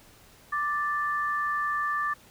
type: tone pair together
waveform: sine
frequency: 1176.7 / 1762 Hz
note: D6 / A6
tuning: +3 / +2 cents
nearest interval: perfect fifth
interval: 699 cents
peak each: -27 / -30 dBFS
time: 0.52-2.14 s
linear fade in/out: 10 ms
effects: pink hiss -55 dBFS RMS until 2.3 s